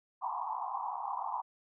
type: band-pass noise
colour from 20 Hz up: white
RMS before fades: -37 dBFS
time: 0.21-1.42 s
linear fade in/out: 20 ms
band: 740 to 1100 Hz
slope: 96 dB/octave
effects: none